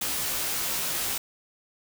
white noise with comb filter, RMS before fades -29 dBFS, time 0.01-1.18 s, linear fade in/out 5 ms, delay 16 ms, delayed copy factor -1, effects none

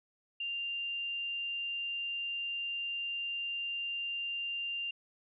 sine tone, 2790 Hz, F7, 2 cents flat, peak -34 dBFS, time 0.4-4.91 s, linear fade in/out 5 ms, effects none

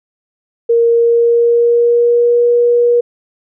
sine tone with pitch glide, 466.2 to 478.8 Hz, A#4 to A#4, 0 to +46 cents, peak -7 dBFS, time 0.69-3.01 s, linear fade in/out 10 ms, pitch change +46 cents, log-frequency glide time 0.88-2.45 s, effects none

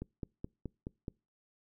click train, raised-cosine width 3 ms, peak -26 dBFS, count 6, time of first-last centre 0.02-1.082 s, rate 4.71 Hz, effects noise-tail reverb RT60 0.3 s tail -26 dB re dry

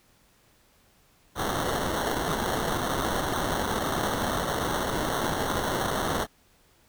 blue noise with sample-and-hold, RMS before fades -28 dBFS, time 1.35-6.27 s, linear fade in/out 50 ms, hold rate 2450 Hz, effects pink hiss -62 dBFS RMS until 6.88 s

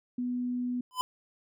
sine tone, 246.9 Hz, B3, in tune, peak -29 dBFS, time 0.18-0.81 s, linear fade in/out 5 ms
square tone with exponential growth, 1010 Hz, B5, 39 cents sharp, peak -23 dBFS, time 0.91-1.01 s, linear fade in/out 0 ms, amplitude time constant 21 ms
effects none

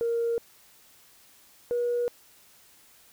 sine tone pair in turn, 466.2 / 481.5 Hz, A#4 / B4, 0 / -44 cents, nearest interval minor second, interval 56 cents, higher second, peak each -23 dBFS, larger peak neither, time 0.01-0.38 / 1.71-2.08 s, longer neither, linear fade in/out 0 ms, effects tanh soft clip ceiling -20 dBFS + white hiss -57 dBFS RMS until 3.12 s

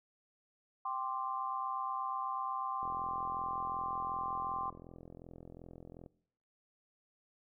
sine chord, G suspended fourth, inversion none, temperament equal, 784 / 1046.5 / 1174.7 Hz, G5 / C6 / D6, 0 / 0 / 0 cents, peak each -41 / -37 / -41 dBFS, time 0.85-4.7 s, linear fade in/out 5 ms
click train, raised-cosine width 2 ms, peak -37 dBFS, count 139, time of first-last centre 2.83-6.062 s, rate 42.7 Hz
effects noise-tail reverb RT60 0.7 s tail -21 dB re dry

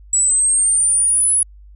sine exponential sweep, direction up, 7790 to 10350 Hz, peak -12 dBFS, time 0.13-1.43 s, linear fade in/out 2 ms, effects added 50 Hz sine -39 dBFS peak until 1.75 s

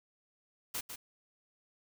white noise with echo, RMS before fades -37 dBFS, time 0.74-0.81 s, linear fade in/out 10 ms, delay 150 ms, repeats 1, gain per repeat -7 dB, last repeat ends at 0.96 s, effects none

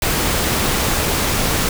pink noise, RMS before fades -18 dBFS, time 0.02-1.69 s, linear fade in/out 2 ms, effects none

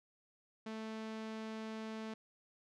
sawtooth tone, 220 Hz, A3, in tune, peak -38 dBFS, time 0.66-2.14 s, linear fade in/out 5 ms, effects low-pass 5000 Hz 12 dB/octave

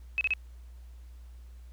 sine tone bursts, 2568 Hz, E7, 46 cents flat, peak -24 dBFS, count 3, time 0.18-0.336 s, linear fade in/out 0 ms, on 30 ms, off 33 ms, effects added 60 Hz sine -45 dBFS peak until 1.72 s + pink hiss -66 dBFS RMS until 1.72 s

